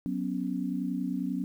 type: chord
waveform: sine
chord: F# suspended fourth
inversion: none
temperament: equal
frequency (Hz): 185 / 246.9 / 277.2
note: F#3 / B3 / C#4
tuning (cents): 0 / 0 / 0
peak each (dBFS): -33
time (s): 0.06-1.44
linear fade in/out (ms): 0
effects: 10-bit